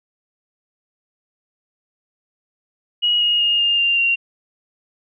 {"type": "tone with pitch steps", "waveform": "sine", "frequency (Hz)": [2900, 2872, 2844, 2816, 2788, 2761], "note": ["F#7", "F7", "F7", "F7", "F7", "F7"], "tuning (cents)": [-35, 48, 31, 14, -4, -20], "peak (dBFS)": -14, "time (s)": [3.02, 4.16], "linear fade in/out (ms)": 20, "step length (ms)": 190, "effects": []}